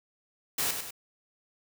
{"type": "noise with echo", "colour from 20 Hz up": "white", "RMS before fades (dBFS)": -29, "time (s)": [0.58, 0.71], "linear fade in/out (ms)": 5, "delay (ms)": 99, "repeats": 2, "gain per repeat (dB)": -6, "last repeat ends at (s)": 0.908, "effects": []}